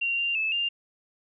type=tone with pitch steps; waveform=sine; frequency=2761 / 2782 / 2614 / 2797 Hz; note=F7 / F7 / E7 / F7; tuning=-20 / -7 / -15 / +2 cents; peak=-24 dBFS; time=0.01-0.69 s; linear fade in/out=10 ms; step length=170 ms; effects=none